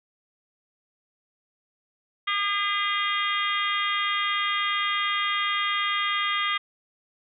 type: harmonic tone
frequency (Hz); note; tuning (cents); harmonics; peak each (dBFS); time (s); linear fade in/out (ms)
405.4; G#4; -42; 3 / 4 / 5 / 6 / 7 / 8 / 9; -27 / -36 / -28 / -36 / -37 / -30 / -37; 2.27-6.58; 10
effects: none